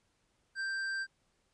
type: tone with hard clipping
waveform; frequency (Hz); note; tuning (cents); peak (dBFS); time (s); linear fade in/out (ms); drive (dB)
sine; 1572; G6; +4; -35; 0.55-1.07; 50; 8
effects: pink hiss -75 dBFS RMS until 1.53 s + resampled to 22050 Hz